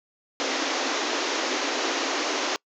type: band-pass noise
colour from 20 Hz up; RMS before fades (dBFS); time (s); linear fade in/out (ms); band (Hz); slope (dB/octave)
pink; -27; 0.4-2.56; 0; 260 to 6800; 96
effects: noise-tail reverb RT60 0.1 s tail -26 dB re dry